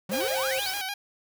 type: exponential sweep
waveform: 45% pulse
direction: up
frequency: 174.61 to 5588 Hz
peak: -31 dBFS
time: 0.09-0.71 s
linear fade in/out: 5 ms
type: tone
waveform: sine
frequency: 528 Hz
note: C5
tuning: 16 cents sharp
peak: -28 dBFS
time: 0.11-0.6 s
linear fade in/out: 10 ms
type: band-stop noise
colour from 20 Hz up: white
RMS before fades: -37 dBFS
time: 0.11-0.82 s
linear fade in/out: 10 ms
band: 160 to 280 Hz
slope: 96 dB/octave
type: tone with vibrato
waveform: 10% pulse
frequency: 784 Hz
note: G5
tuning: in tune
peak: -22 dBFS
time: 0.13-0.94 s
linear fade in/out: 5 ms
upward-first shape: square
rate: 6.6 Hz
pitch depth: 59 cents each way
effects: none